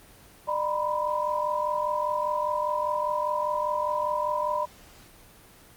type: tone cluster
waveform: sine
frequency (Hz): 601 / 963 / 1008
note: D5 / B5 / B5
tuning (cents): +40 / -44 / +35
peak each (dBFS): -29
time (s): 0.47-4.66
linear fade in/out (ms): 20
effects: pink hiss -52 dBFS RMS until 5.76 s + Opus 24 kbps